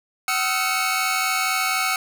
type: tone cluster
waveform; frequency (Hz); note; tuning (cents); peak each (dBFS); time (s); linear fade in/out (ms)
sawtooth; 756 / 1277 / 1361 / 2215; F#5 / D#6 / F6 / C#7; +37 / +45 / -45 / -2; -23 / -22 / -24 / -21; 0.28-1.96; 2
effects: none